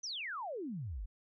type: exponential sweep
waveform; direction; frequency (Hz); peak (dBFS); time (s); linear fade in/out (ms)
sine; down; 6272 to 41.2; -38; 0.03-1.06; 10
effects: none